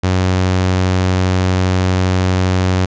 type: tone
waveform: sawtooth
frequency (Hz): 92.5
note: F#2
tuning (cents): 0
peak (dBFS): -8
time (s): 0.03-2.86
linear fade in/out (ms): 10
effects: resampled to 16000 Hz